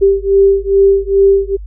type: beating tone pair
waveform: sine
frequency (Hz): 392 / 394.4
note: G4 / G4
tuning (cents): 0 / +11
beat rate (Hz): 2.4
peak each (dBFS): -10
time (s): 0.01-1.57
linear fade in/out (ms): 20
effects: added 50 Hz sine -25 dBFS peak until 1.66 s